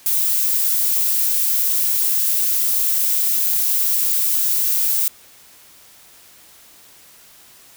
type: noise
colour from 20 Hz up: violet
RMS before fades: -18 dBFS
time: 0.06-5.08 s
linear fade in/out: 0 ms
effects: white hiss -47 dBFS RMS until 7.76 s